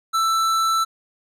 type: tone with hard clipping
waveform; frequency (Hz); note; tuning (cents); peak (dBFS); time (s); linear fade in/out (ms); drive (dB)
triangle; 1327; E6; +11; -19; 0.13-0.85; 20; 18
effects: none